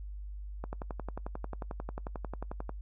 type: click train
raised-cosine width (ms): 1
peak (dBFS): -24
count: 24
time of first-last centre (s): 0.64-2.694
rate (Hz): 11.2
effects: noise-tail reverb RT60 0.1 s tail -23 dB re dry + added 50 Hz sine -39 dBFS peak until 2.81 s